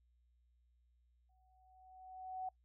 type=tone with exponential growth; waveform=sine; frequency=748 Hz; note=F#5; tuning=19 cents sharp; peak=-38 dBFS; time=1.29-2.49 s; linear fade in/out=5 ms; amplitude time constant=260 ms; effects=noise-tail reverb RT60 0.1 s tail -23 dB re dry + added 60 Hz sine -70 dBFS peak until 2.64 s